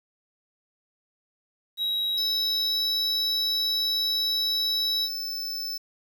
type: tone with pitch glide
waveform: triangle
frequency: 3841 to 3879 Hz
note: B7 to B7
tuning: -49 to -32 cents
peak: -23 dBFS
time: 1.77-5.09 s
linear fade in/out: 50 ms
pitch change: +17 cents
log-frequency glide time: 2.63-2.79 s
type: tone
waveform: square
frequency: 5274 Hz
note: E8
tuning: in tune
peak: -30 dBFS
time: 2.17-5.78 s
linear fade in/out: 10 ms
effects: 9-bit